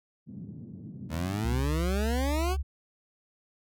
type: band-pass noise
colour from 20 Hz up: white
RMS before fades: -42 dBFS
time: 0.26-1.64 s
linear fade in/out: 50 ms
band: 110 to 220 Hz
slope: 24 dB/octave
type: exponential sweep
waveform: 20% pulse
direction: up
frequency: 76.1 to 390 Hz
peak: -24 dBFS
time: 1.09-2.57 s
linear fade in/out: 50 ms
type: tone with pitch glide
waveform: sine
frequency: 67.2 to 69.57 Hz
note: C2 to C#2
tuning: +47 to +7 cents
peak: -27 dBFS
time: 1.44-2.63 s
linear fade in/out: 20 ms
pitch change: +60 cents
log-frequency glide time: 1.79-2.48 s
effects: none